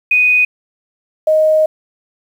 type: tone pair in turn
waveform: sine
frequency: 2489 / 623.9 Hz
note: D#7 / D#5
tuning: 0 / +5 cents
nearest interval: 2 octaves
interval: 2395 cents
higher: first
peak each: -8 dBFS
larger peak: neither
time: 0.11-0.45 / 1.27-1.66 s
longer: second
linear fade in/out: 5 ms
effects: 7-bit